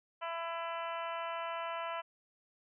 harmonic tone with a mistuned harmonic, 333.8 Hz, E4, 22 cents sharp, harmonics 2 / 3 / 4 / 5 / 6 / 7 / 8 / 9, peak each -41 / -40 / -43 / -50 / -51 / -51 / -51 / -51 dBFS, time 0.21-2.02 s, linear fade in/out 20 ms, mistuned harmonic 7, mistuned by +18 cents, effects none

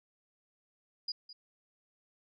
sine tone with echo, 4896 Hz, D#8, 29 cents flat, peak -33 dBFS, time 1.08-1.12 s, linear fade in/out 5 ms, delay 210 ms, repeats 1, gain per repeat -14 dB, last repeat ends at 1.33 s, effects none

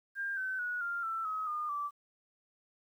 sine tone with pitch steps, 1600 / 1528.6 / 1460.4 / 1395.3 / 1333.1 / 1273.6 / 1216.8 / 1162.5 Hz, G6 / G6 / F#6 / F6 / E6 / D#6 / D#6 / D6, +35 / -44 / -23 / -2 / +19 / +40 / -39 / -18 cents, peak -33 dBFS, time 0.15-1.91 s, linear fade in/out 50 ms, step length 220 ms, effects 11-bit

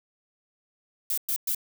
violet noise bursts, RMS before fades -27 dBFS, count 3, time 1.1-1.548 s, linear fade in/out 2 ms, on 76 ms, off 110 ms, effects none

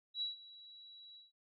sine tone with ADSR envelope, 3906 Hz, B7, 20 cents flat, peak -34 dBFS, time 0.14-1.32 s, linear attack 77 ms, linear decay 140 ms, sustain -19 dB, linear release 160 ms, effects noise-tail reverb RT60 0.1 s tail -20 dB re dry

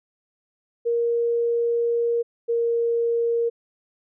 sine tone pair in turn, 469.4 / 466.8 Hz, A#4 / A#4, +12 / +2 cents, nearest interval unison, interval 10 cents, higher first, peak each -19 dBFS, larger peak neither, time 0.85-2.23 / 2.48-3.5 s, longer first, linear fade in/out 20 ms, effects none

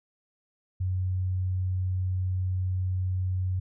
sine tone, 92.5 Hz, F#2, in tune, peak -25 dBFS, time 0.8-3.6 s, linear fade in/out 10 ms, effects none

